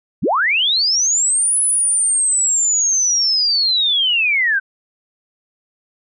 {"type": "linear two-way sweep", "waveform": "sine", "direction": "up then down", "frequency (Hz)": [87.31, 10220, 1502], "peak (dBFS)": -13, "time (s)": [0.22, 4.6], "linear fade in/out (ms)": 20, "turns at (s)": 1.59, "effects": []}